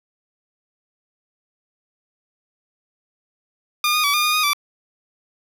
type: tone with pitch steps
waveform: 15% pulse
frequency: 1211 / 1230 / 1144 / 1212 / 1223 / 1239 / 1163 Hz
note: D#6 / D#6 / D6 / D#6 / D#6 / D#6 / D6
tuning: -47 / -20 / -46 / -46 / -30 / -8 / -17 cents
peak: -10 dBFS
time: 3.84-4.533 s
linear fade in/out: 2 ms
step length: 99 ms
effects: none